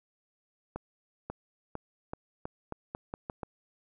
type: accelerating click train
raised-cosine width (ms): 1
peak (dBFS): -22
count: 10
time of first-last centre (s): 0.76-3.432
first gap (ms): 540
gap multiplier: 0.84
effects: none